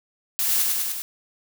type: noise with echo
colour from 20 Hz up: blue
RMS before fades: -23 dBFS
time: 0.39-0.62 s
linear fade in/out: 0 ms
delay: 100 ms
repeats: 4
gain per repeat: -2 dB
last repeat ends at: 1.02 s
effects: none